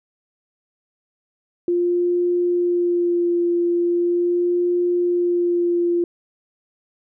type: tone with vibrato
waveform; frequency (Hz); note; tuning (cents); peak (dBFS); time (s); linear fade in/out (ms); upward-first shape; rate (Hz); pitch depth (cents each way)
sine; 349.2; F4; 0; -16; 1.68-6.04; 2; sine; 0.4; 16
effects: none